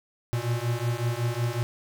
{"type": "beating tone pair", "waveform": "square", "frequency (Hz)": [116.54, 121.94], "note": ["A#2", "B2"], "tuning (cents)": [0, -22], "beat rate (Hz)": 5.4, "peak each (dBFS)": -29, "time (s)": [0.33, 1.63], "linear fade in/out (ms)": 0, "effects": []}